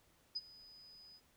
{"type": "tone with ADSR envelope", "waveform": "sine", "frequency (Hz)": 4990, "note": "D#8", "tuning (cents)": 4, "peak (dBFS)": -35, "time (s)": [0.35, 1.21], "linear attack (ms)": 14, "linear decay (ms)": 35, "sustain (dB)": -21, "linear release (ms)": 56, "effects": ["pink hiss -71 dBFS RMS until 1.36 s"]}